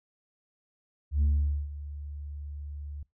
sine tone with ADSR envelope, 72.7 Hz, D2, 17 cents flat, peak -18 dBFS, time 1.11-3.03 s, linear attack 110 ms, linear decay 460 ms, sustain -18 dB, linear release 4 ms, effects noise-tail reverb RT60 0.2 s tail -25 dB re dry + tanh soft clip ceiling -20 dBFS

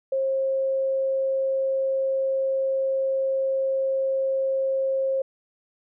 sine tone, 535 Hz, C5, 38 cents sharp, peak -21 dBFS, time 0.12-5.22 s, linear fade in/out 5 ms, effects none

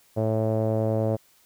sawtooth tone with low-pass filter, 110 Hz, A2, in tune, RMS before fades -24 dBFS, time 0.16-1.17 s, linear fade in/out 20 ms, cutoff 590 Hz, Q 4.4, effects white hiss -60 dBFS RMS until 1.45 s

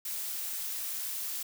blue noise, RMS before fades -36 dBFS, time 0.05-1.43 s, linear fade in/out 5 ms, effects none

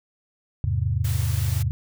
sine chord, E augmented, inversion none, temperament equal, 82.41 / 103.83 / 130.81 Hz, E2 / G#2 / B#2, 0 / 0 / 0 cents, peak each -25 / -24 / -26 dBFS, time 0.64-1.71 s, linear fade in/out 0 ms
white high-pass noise, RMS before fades -36 dBFS, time 1.04-1.63 s, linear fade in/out 10 ms, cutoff 220 Hz, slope 24 dB/octave
effects none

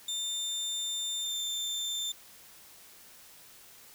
30% pulse tone with pitch glide, 3600 to 3571 Hz, A7 to A7, +39 to +25 cents, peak -29 dBFS, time 0.08-2.12 s, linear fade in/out 5 ms, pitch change -14 cents, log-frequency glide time 1.21-1.4 s, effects white hiss -54 dBFS RMS until 3.94 s

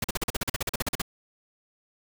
pink noise bursts, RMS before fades -27 dBFS, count 16, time 0.02-1.018 s, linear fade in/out 5 ms, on 23 ms, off 42 ms, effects none

